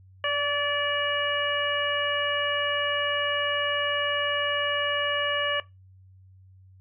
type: harmonic tone with a mistuned harmonic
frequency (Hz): 580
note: D5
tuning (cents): -22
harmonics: 1 / 2 / 3 / 4 / 5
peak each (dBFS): -29 / -30 / -29 / -35 / -30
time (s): 0.24-5.6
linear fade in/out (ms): 2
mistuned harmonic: 2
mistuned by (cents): -19
effects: noise-tail reverb RT60 0.2 s tail -19 dB re dry + added 94 Hz sine -50 dBFS peak until 6.8 s